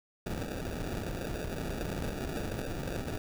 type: noise with sample-and-hold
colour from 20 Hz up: pink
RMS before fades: -36 dBFS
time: 0.26-3.18 s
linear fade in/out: 5 ms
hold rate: 1050 Hz
effects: none